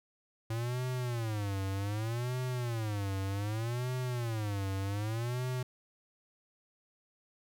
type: tone with vibrato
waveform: square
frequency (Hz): 111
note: A2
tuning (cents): +16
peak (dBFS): -33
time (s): 0.5-5.63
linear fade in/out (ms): 5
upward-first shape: sine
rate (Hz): 0.65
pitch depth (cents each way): 240
effects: none